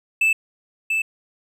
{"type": "tone with echo", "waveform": "triangle", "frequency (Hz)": 2634, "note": "E7", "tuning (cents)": -2, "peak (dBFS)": -13, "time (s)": [0.21, 0.33], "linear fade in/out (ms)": 5, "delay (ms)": 690, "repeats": 1, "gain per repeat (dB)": -4, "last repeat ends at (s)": 1.02, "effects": []}